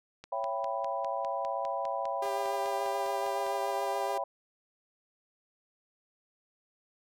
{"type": "click train", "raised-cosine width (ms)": 0.2, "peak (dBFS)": -28, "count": 17, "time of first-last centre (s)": [0.24, 3.466], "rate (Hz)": 4.96}
{"type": "chord", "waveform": "sine", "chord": "C# half-diminished seventh", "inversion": "none", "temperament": "equal with one note detuned", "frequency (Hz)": [554.4, 670.4, 784, 987.8], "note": ["C#5", "E5", "G5", "B5"], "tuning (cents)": [0, 29, 0, 0], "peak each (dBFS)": -36, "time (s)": [0.32, 4.24], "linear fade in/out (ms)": 5}
{"type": "tone with vibrato", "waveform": "sawtooth", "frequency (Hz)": 399.4, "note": "G4", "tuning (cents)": 32, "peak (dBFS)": -32, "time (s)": [2.22, 4.18], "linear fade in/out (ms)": 5, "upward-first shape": "sine", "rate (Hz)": 7, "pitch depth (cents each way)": 17}
{"effects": []}